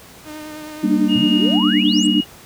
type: tone with vibrato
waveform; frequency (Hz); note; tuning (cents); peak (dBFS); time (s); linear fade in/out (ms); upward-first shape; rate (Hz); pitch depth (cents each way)
sawtooth; 306; D#4; -29; -27; 0.24-1.59; 50; triangle; 9.4; 24
type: chord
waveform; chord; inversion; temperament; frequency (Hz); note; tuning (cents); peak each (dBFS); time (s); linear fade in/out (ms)
sine; Eb major seventh; first; equal with one note detuned; 196 / 233.1 / 293.7 / 303.3; G3 / Bb3 / D4 / Eb4; 0 / 0 / 0 / -44; -19; 0.83-2.21; 10
type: tone with pitch glide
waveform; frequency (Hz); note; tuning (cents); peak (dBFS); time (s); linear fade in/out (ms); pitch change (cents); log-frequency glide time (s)
sine; 2853 to 2881; F7 to F#7; +36 to -47; -19; 1.08-2.25; 50; +17; 1.32-1.63
type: exponential sweep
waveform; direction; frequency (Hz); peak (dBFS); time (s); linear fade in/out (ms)
sine; up; 108.1 to 8550; -24; 1.15-2.07; 5
effects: pink hiss -42 dBFS RMS until 2.45 s + high-pass 60 Hz 12 dB/octave